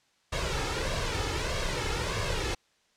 pink noise with flanger, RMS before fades -30 dBFS, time 0.32-2.55 s, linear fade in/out 10 ms, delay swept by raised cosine 1.8 to 2.33 ms, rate 1.6 Hz, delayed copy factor +0.65, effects white hiss -68 dBFS RMS until 2.96 s + low-pass 6000 Hz 12 dB/octave

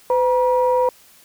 sine tone pair together, 506 / 955.2 Hz, B4 / A#5, +42 / +42 cents, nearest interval major seventh, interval 1100 cents, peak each -15 / -18 dBFS, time 0.1-0.89 s, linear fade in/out 2 ms, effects tanh soft clip ceiling -7 dBFS + white hiss -50 dBFS RMS until 1.24 s

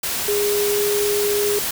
sine tone in noise, 411.9 Hz, G#4, 14 cents flat, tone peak -18 dBFS, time 0.28-1.59 s, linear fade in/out 5 ms, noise white, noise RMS -24 dBFS, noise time 0.03-1.71 s, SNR +3 dB, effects none

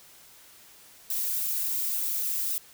violet noise with flanger, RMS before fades -29 dBFS, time 1.1-2.58 s, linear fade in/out 2 ms, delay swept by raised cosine 0.89 to 2.99 ms, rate 3.5 Hz, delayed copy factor -0.6, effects white hiss -53 dBFS RMS until 2.73 s

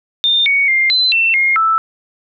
sine tone with pitch steps, 3617 / 2233 / 2109 / 4045 / 2688 / 2137 / 1319 Hz, A7 / C#7 / C7 / B7 / E7 / C7 / E6, +47 / +12 / +13 / +41 / +33 / +36 / +1 cents, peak -10 dBFS, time 0.24-1.78 s, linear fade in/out 0 ms, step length 220 ms, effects none

